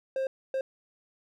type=tone bursts at uneven times; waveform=triangle; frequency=531 Hz; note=C5; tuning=25 cents sharp; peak=-25 dBFS; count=2; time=0.16-0.27 / 0.54-0.61 s; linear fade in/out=2 ms; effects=none